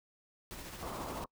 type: noise with tremolo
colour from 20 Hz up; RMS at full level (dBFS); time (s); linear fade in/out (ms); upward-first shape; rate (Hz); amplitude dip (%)
pink; -45; 0.51-1.24; 0; sine; 14; 35
type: low-pass noise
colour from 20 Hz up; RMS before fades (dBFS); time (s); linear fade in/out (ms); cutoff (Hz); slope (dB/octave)
white; -42; 0.82-1.26; 10; 1200; 48
effects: noise-tail reverb RT60 0.1 s tail -26 dB re dry